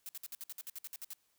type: noise bursts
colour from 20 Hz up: blue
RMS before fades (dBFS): -44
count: 13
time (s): 0.06-1.133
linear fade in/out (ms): 0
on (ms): 29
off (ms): 58
effects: white hiss -75 dBFS RMS until 1.38 s